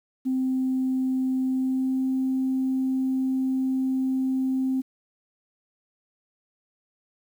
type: tone with pitch glide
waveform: sine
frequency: 260 to 262.1 Hz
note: C4 to C4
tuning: -11 to +3 cents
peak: -21 dBFS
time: 0.25-4.82 s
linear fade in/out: 20 ms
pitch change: +14 cents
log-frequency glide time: 1.44-2.07 s
effects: tanh soft clip ceiling -17 dBFS + 9-bit